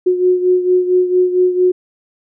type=beating tone pair; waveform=sine; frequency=363.1 / 367.5 Hz; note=F#4 / F#4; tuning=-33 / -12 cents; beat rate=4.4 Hz; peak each=-11 / -17 dBFS; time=0.06-1.72 s; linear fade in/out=10 ms; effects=none